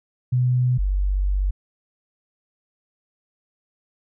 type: tone pair in turn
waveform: sine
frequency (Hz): 125.3 / 48.03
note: B2 / G1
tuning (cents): +25 / -35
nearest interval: octave + perfect fourth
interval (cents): 1660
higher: first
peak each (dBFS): -16 / -18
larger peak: first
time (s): 0.32-0.78 / 0.78-1.51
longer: second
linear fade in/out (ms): 10
effects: none